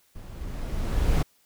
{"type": "noise with level ramp", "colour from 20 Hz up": "brown", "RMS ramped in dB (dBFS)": [-41, -19], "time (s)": [0.15, 1.23], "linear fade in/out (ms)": 10, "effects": ["white hiss -64 dBFS RMS until 1.45 s"]}